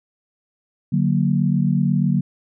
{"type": "chord", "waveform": "sine", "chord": "D augmented", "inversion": "none", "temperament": "equal", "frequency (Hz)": [146.83, 185, 233.1], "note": ["D3", "F#3", "A#3"], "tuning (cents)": [0, 0, 0], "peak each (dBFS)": [-19, -19, -22], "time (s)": [0.92, 2.21], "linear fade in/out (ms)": 10, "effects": []}